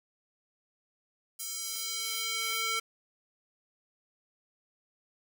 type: tone with high-pass filter sweep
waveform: square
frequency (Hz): 448.7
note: A4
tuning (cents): +34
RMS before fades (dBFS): -34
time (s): 1.39-2.8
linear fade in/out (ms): 10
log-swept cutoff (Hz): 7200 to 1600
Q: 1
effects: none